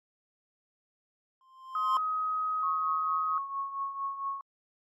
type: tone with exponential growth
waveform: triangle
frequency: 1048 Hz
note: C6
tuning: 2 cents sharp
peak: -21 dBFS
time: 1.41-1.97 s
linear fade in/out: 1 ms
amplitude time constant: 120 ms
type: tone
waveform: sine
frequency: 1262 Hz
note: D#6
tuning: 24 cents sharp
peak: -28 dBFS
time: 1.75-3.38 s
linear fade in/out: 2 ms
type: tone with tremolo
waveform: sine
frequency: 1100 Hz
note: C#6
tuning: 14 cents flat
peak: -29 dBFS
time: 2.63-4.41 s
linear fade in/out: 2 ms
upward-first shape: triangle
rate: 4.4 Hz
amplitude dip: 70%
effects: AAC 64 kbps